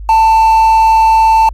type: tone with quantisation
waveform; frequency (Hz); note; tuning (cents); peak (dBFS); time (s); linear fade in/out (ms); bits
triangle; 889; A5; +18; -3; 0.09-1.49; 2; 5
effects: added 50 Hz sine -23 dBFS peak until 1.53 s + AAC 64 kbps